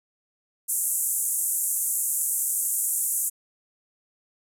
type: band-pass noise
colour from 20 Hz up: white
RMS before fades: -26 dBFS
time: 0.68-3.3 s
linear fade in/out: 20 ms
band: 7300 to 13000 Hz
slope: 48 dB/octave
effects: none